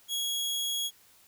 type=tone; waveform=sawtooth; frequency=3322 Hz; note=G#7; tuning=in tune; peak=-26 dBFS; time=0.08-0.91 s; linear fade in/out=50 ms; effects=white hiss -60 dBFS RMS until 1.27 s